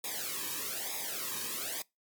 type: noise with flanger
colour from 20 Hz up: white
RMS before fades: -37 dBFS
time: 0.04-1.82 s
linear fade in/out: 2 ms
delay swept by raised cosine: 0.67 to 1.46 ms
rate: 1.1 Hz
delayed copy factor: -1
effects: noise-tail reverb RT60 0.2 s tail -24 dB re dry + MP3 96 kbps